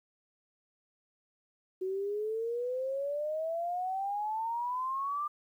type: exponential sweep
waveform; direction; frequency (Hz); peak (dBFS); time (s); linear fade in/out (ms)
sine; up; 370 to 1200; -31; 1.81-5.28; 10
effects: 11-bit